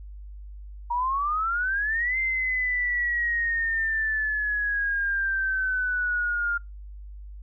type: exponential two-way sweep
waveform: sine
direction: up then down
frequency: 939 to 2089 to 1402 Hz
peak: -23 dBFS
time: 0.9-6.58 s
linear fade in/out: 10 ms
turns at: 2.18 s
effects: noise-tail reverb RT60 0.2 s tail -26 dB re dry + added 50 Hz sine -38 dBFS peak until 7.42 s